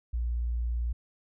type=tone; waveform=sine; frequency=59 Hz; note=A#1; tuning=22 cents sharp; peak=-27 dBFS; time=0.13-0.93 s; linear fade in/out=10 ms; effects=none